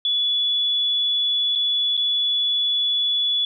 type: tone with dropouts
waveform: sine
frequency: 3422 Hz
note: A7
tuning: 49 cents flat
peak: -18 dBFS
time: 0.05-3.45 s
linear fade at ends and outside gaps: 2 ms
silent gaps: 1.553-1.557 / 1.969-1.975 s
effects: none